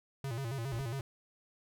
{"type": "tone with vibrato", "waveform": "square", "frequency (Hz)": 125.6, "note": "B2", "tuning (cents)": 30, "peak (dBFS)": -36, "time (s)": [0.24, 1.01], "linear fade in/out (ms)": 2, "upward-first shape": "square", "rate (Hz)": 7.3, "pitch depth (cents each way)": 150}
{"type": "noise", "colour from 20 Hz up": "brown", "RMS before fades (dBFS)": -45, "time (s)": [0.72, 0.82], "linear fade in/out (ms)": 10}
{"effects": []}